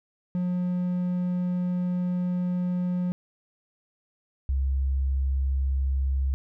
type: tone pair in turn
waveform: triangle / sine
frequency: 179.3 / 67.16 Hz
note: F3 / C2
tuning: +46 / +46 cents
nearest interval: octave + perfect fourth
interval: 1700 cents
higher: first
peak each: -22 dBFS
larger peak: neither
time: 0.35-3.12 / 4.49-6.34 s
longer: first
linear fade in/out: 0 ms
effects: none